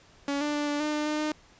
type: tone with pitch steps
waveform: sawtooth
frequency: 282.1 / 295.7 / 293.8 / 291.7 / 301.9 / 300.1 / 302.9 / 304.8 Hz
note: C#4 / D4 / D4 / D4 / D4 / D4 / D#4 / D#4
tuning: +30 / +12 / +1 / -12 / +48 / +38 / -46 / -36 cents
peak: -23 dBFS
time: 0.28-1.32 s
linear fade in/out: 2 ms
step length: 130 ms
effects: pink hiss -57 dBFS RMS until 1.59 s + resampled to 16000 Hz